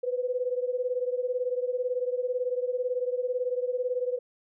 sine beating tone pair, 493.9 / 511.9 Hz, B4 / C5, 0 / -38 cents, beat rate 18 Hz, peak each -28 / -31 dBFS, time 0.03-4.19 s, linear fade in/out 10 ms, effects none

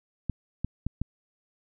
clicks, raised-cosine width 5 ms, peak -16 dBFS, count 4, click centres 0.297 / 0.646 / 0.866 / 1.016 s, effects none

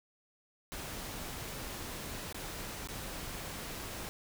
pink noise with dropouts, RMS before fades -42 dBFS, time 0.72-4.09 s, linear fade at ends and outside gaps 0 ms, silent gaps 2.326-2.345 / 2.873-2.887 s, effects none

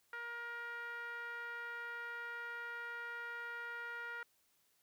5% pulse tone with low-pass filter, 472.6 Hz, A#4, 24 cents sharp, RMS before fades -45 dBFS, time 0.13-4.23 s, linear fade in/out 2 ms, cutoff 1600 Hz, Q 7.9, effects white hiss -75 dBFS RMS until 4.82 s

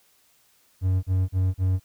triangle tone bursts, 93.2 Hz, F#2, 13 cents sharp, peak -17 dBFS, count 4, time 0.81-1.798 s, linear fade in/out 50 ms, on 220 ms, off 36 ms, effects white hiss -62 dBFS RMS until 1.84 s

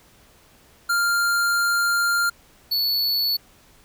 square tone pair in turn, 1396.9 / 4435 Hz, F6 / C#8, 0 / 0 cents, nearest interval octave + minor sixth, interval 2000 cents, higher second, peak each -19 / -20 dBFS, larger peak first, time 0.89-2.3 / 2.71-3.37 s, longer first, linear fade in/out 10 ms, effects pink hiss -54 dBFS RMS until 3.84 s

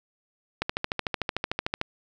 click train, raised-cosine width 0.3 ms, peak -10 dBFS, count 17, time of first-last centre 0.62-1.814 s, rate 13.4 Hz, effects none

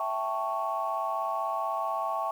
sine chord, A dominant seventh, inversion second, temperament equal, 659.3 / 784 / 880 / 1108.7 Hz, E5 / G5 / A5 / C#6, 0 / 0 / 0 / 0 cents, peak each -33 / -34 / -34 / -31 dBFS, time 0-2.31 s, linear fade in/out 2 ms, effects tanh soft clip ceiling -19 dBFS + 9-bit

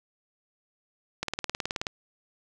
click train, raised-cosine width 0.2 ms, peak -12 dBFS, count 13, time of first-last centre 1.23-1.868 s, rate 18.8 Hz, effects none

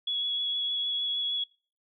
sine tone with vibrato, 3367 Hz, G#7, 23 cents sharp, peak -27 dBFS, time 0.07-1.44 s, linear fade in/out 5 ms, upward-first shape sine, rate 6.5 Hz, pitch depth 11 cents each way, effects noise-tail reverb RT60 0.4 s tail -24 dB re dry

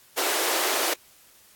pink high-pass noise, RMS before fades -25 dBFS, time 0.17-0.94 s, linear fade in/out 10 ms, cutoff 330 Hz, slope 48 dB/octave, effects white hiss -55 dBFS RMS until 1.55 s + AAC 64 kbps

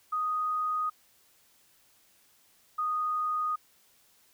sine tone pair in turn, 1244.5 / 1239 Hz, D#6 / D#6, 0 / -8 cents, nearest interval unison, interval 8 cents, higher first, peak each -27 dBFS, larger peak neither, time 0.12-0.9 / 2.78-3.56 s, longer neither, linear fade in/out 10 ms, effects white hiss -64 dBFS RMS until 4.33 s

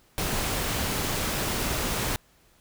pink noise, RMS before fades -28 dBFS, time 0.18-2.16 s, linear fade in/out 0 ms, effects pink hiss -61 dBFS RMS until 2.6 s

